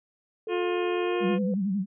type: tone with pitch glide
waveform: sine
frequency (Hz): 440 to 502.5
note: A4 to B4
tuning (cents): 0 to +30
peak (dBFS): -31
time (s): 0.47-1.54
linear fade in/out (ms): 2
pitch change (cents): +230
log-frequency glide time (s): 1.01-1.39
type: harmonic tone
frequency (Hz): 355.2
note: F4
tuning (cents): +29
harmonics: 1 / 2 / 3 / 4 / 5 / 6 / 7 / 8 / 9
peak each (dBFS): -26 / -36 / -36 / -43 / -42 / -48 / -38 / -45 / -45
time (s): 0.48-1.39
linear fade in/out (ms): 50
type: tone with vibrato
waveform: sine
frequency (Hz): 196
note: G3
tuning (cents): 0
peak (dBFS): -24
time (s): 1.2-1.86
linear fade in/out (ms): 50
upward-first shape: sine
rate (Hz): 11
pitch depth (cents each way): 110
effects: none